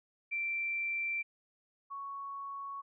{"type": "tone pair in turn", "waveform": "sine", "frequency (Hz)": [2349, 1111.1], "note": ["D7", "C#6"], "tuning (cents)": [0, 4], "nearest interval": "octave + minor second", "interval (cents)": 1296, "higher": "first", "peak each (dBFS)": [-32, -39], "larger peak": "first", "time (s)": [[0.31, 1.23], [1.9, 2.82]], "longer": "neither", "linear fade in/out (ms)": 20, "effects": []}